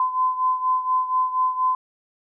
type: beating tone pair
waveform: sine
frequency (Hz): 1021 / 1025.2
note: C6 / C6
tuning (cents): -43 / -36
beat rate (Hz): 4.2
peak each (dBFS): -20 / -25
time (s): 0-1.75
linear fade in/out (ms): 2
effects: none